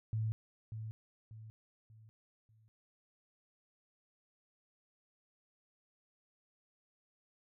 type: tone with echo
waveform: sine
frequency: 110 Hz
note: A2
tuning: in tune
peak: -32 dBFS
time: 0.13-0.32 s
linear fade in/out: 0 ms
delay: 590 ms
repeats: 4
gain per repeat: -8 dB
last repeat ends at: 2.68 s
effects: none